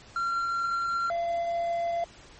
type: tone pair in turn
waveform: triangle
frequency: 1373 / 683.1 Hz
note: F6 / F5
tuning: -30 / -38 cents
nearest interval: octave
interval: 1208 cents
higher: first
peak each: -24 dBFS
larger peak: neither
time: 0.16-1.1 / 1.1-2.04 s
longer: neither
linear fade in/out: 2 ms
effects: pink hiss -51 dBFS RMS until 2.39 s + MP3 32 kbps